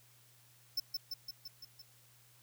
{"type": "tone with echo", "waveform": "square", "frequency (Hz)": 5300, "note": "E8", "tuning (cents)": 9, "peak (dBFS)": -32, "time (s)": [0.77, 0.8], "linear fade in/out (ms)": 5, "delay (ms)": 170, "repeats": 6, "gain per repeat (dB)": -3, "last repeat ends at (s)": 1.82, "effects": ["added 120 Hz sine -67 dBFS peak until 2.42 s", "white hiss -65 dBFS RMS until 2.42 s"]}